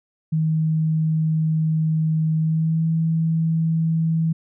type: tone with pitch glide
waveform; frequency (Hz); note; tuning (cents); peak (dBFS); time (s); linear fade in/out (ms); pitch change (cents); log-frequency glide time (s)
sine; 158.2 to 162.27; D#3 to E3; +29 to -27; -17; 0.32-4.33; 10; +44; 2.37-2.86
effects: none